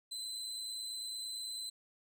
30% pulse tone with amplitude modulation, 4043 Hz, B7, 40 cents sharp, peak -35 dBFS, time 0.11-1.7 s, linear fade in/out 10 ms, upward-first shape sine, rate 109 Hz, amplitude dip 40%, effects none

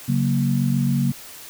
sine chord, F# major, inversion second, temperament equal, 138.59 / 185 / 233.1 Hz, C#3 / F#3 / A#3, 0 / 0 / 0 cents, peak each -20 / -24 / -22 dBFS, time 0.08-1.12 s, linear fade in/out 10 ms, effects white hiss -40 dBFS RMS until 1.49 s

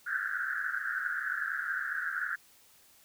white band-pass noise, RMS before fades -34 dBFS, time 0.06-2.36 s, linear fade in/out 10 ms, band 1400 to 1700 Hz, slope 96 dB/octave, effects white hiss -61 dBFS RMS until 3.04 s

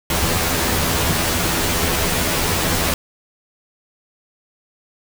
pink noise with comb filter, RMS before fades -19 dBFS, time 0.1-2.94 s, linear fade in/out 2 ms, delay 12 ms, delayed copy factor +0.85, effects none

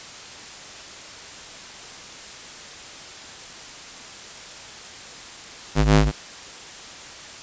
sawtooth ring-modulated tone, 103.9 Hz, G#2, 1 cent sharp, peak -7 dBFS, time 5.75-6.12 s, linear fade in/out 50 ms, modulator 49.5 Hz, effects white hiss -39 dBFS RMS until 7.42 s + resampled to 16000 Hz

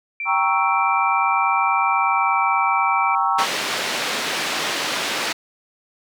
sine tone with pitch glide, 2349 to 2326 Hz, D7 to D7, 0 to -17 cents, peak -24 dBFS, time 0.2-3.15 s, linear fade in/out 2 ms, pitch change -17 cents, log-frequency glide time 1.9-2.37 s
sine chord, G diminished seventh, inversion none, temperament equal, 784 / 932.3 / 1108.7 / 1318.5 Hz, G5 / Bb5 / Db6 / Fb6, 0 / 0 / 0 / 0 cents, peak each -22 dBFS, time 0.25-3.47 s, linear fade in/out 50 ms
white band-pass noise, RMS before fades -24 dBFS, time 3.38-5.33 s, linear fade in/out 10 ms, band 240 to 3800 Hz, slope 12 dB/octave
effects none

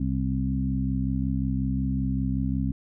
harmonic tone with a mistuned harmonic, 65.41 Hz, C2, in tune, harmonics 1 / 2 / 3 / 4, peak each -29 / -29 / -29 / -29 dBFS, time 0-2.72 s, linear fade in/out 5 ms, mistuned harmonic 1, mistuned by -21 cents, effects none

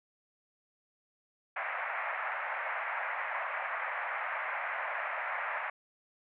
white band-pass noise, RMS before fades -36 dBFS, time 1.56-5.7 s, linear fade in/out 5 ms, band 600 to 2200 Hz, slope 48 dB/octave, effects none

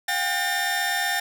sawtooth tone cluster, 718 / 794 / 1809 Hz, F5 / G5 / A6, +48 / +22 / +48 cents, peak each -26 / -25 / -21 dBFS, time 0.08-1.2 s, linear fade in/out 5 ms, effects none

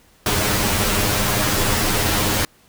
pink noise with comb filter, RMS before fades -19 dBFS, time 0.26-2.45 s, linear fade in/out 2 ms, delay 9.7 ms, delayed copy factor +0.95, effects pink hiss -54 dBFS RMS until 2.68 s

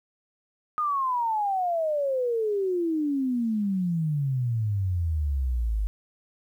sine exponential sweep, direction down, 1244.5 to 49.8 Hz, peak -23 dBFS, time 0.78-5.87 s, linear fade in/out 0 ms, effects 10-bit

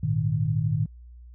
sine chord, Ab suspended second, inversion none, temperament equal with one note detuned, 103.83 / 116.54 / 153.87 Hz, Ab2 / Bb2 / Eb3, 0 / 0 / -19 cents, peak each -28 / -26 / -25 dBFS, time 0.03-0.86 s, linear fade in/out 5 ms, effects added 60 Hz sine -43 dBFS peak until 1.34 s

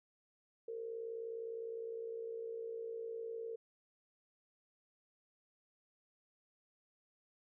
sine tone with amplitude modulation, 456.5 Hz, A#4, 36 cents flat, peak -38 dBFS, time 0.68-3.56 s, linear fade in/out 5 ms, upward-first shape sine, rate 59.7 Hz, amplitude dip 60%, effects none

